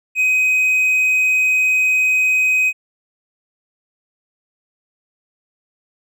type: tone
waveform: triangle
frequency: 2517 Hz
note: D#7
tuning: 19 cents sharp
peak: -11 dBFS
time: 0.15-2.73 s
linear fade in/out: 50 ms
effects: none